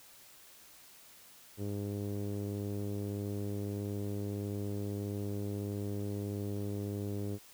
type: tone with low-pass filter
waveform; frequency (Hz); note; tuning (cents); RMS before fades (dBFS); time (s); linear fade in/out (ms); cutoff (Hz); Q
sawtooth; 101.6; G#2; -38; -37; 1.57-7.39; 50; 410; 2.2
effects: white hiss -57 dBFS RMS until 7.53 s